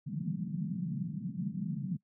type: band-pass noise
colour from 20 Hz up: white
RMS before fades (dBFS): -36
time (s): 0.06-1.97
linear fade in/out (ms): 10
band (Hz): 150 to 200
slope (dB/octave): 48
effects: noise-tail reverb RT60 0.1 s tail -22 dB re dry